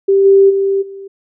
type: tone with level steps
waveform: sine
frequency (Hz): 392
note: G4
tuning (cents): 0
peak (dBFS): -7 / -4 / -11 / -27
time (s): 0.08-1.08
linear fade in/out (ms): 10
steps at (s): 0.24 / 0.49 / 0.81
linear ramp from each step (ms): 20
effects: none